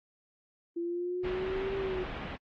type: linear two-way sweep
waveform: sine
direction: up then down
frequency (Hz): 338.5 to 392 to 364.6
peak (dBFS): -31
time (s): 0.76-2.04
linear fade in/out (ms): 10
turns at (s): 1.76
type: low-pass noise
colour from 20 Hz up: pink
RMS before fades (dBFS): -40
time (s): 1.23-2.37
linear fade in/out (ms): 20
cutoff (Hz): 3000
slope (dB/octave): 24
effects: AAC 32 kbps